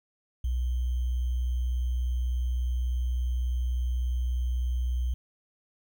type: tone with sample-and-hold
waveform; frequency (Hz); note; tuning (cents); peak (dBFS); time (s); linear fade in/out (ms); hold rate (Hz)
sine; 61.74; B1; 0; -25; 0.44-5.14; 5; 3150
effects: none